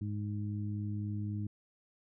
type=harmonic tone; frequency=103.83 Hz; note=G#2; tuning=in tune; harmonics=1 / 2 / 3; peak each=-35 / -40 / -45 dBFS; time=0.01-1.47 s; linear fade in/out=5 ms; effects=none